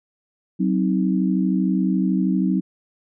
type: chord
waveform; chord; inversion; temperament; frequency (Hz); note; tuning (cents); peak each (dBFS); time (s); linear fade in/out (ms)
sine; C diminished; second; just; 188.37 / 261.6 / 314; Gb3 / C4 / Eb4; +31 / 0 / +16; -19 / -23 / -24; 0.59-2.61; 20
effects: none